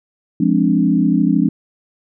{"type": "chord", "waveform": "sine", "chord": "D half-diminished seventh", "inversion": "first", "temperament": "equal", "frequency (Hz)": [174.61, 207.7, 261.6, 293.7], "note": ["F3", "Ab3", "C4", "D4"], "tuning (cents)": [0, 0, 0, 0], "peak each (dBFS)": -17, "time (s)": [0.4, 1.49], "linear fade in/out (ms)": 5, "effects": []}